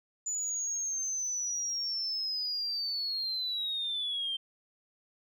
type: linear sweep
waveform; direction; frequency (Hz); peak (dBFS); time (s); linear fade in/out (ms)
sine; down; 7000 to 3136; -30; 0.26-4.37; 10
effects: tanh soft clip ceiling -26 dBFS